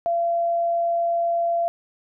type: tone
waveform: sine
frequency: 682 Hz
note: F5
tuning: 41 cents flat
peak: -19 dBFS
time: 0.06-1.68 s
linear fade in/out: 0 ms
effects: none